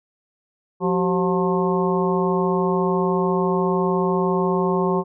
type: harmonic tone with a mistuned harmonic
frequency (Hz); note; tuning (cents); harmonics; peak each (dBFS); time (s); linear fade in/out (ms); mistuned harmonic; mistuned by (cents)
178.6; F3; +39; 1 / 2 / 3 / 4 / 5 / 6; -22 / -21 / -28 / -31 / -27 / -27; 0.8-5.04; 50; 2; +110
effects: none